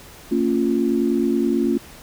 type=chord; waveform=sine; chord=Bb minor; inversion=none; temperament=equal with one note detuned; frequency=227.9 / 277.2 / 349.2 Hz; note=Bb3 / Db4 / F4; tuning=-39 / 0 / 0 cents; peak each=-21 dBFS; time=0.31-1.78 s; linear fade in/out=10 ms; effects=pink hiss -43 dBFS RMS until 2.02 s